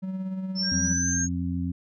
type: tone with tremolo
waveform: triangle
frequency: 188.7 Hz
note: F#3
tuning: 34 cents sharp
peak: -25 dBFS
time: 0.02-0.94 s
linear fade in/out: 20 ms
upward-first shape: sine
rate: 17 Hz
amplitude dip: 40%
type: linear sweep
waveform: sine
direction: up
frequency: 5300 to 6590 Hz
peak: -25 dBFS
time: 0.55-1.29 s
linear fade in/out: 50 ms
type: tone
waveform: sine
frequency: 1594 Hz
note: G6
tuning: 28 cents sharp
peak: -33 dBFS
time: 0.62-1.27 s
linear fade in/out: 50 ms
type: harmonic tone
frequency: 87.6 Hz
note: F2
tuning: 6 cents sharp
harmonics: 1 / 2 / 3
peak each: -30 / -30 / -30 dBFS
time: 0.71-1.72 s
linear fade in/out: 10 ms
effects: none